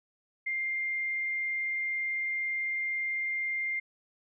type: tone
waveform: sine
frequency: 2106 Hz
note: C7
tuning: 11 cents sharp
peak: -29 dBFS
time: 0.46-3.8 s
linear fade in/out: 10 ms
effects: none